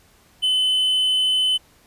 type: tone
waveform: triangle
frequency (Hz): 3031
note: F#7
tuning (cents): +41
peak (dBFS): -15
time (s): 0.42-1.58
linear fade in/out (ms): 20
effects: pink hiss -55 dBFS RMS until 1.86 s + resampled to 32000 Hz